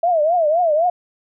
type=tone with vibrato; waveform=sine; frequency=654 Hz; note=E5; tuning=14 cents flat; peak=-13 dBFS; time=0.03-0.9 s; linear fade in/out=5 ms; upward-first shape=triangle; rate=3.9 Hz; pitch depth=200 cents each way; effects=none